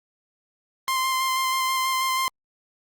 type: tone with vibrato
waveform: sawtooth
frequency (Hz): 1046.5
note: C6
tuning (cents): 0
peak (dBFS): -18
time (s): 0.88-2.28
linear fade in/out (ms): 0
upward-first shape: square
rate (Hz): 6.2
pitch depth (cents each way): 12
effects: Opus 48 kbps